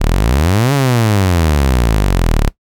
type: exponential two-way sweep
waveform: sawtooth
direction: up then down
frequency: 33.82 to 144.2 to 33.82 Hz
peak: -6 dBFS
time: 0-2.5 s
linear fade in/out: 20 ms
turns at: 0.73 s
effects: noise-tail reverb RT60 0.1 s tail -19 dB re dry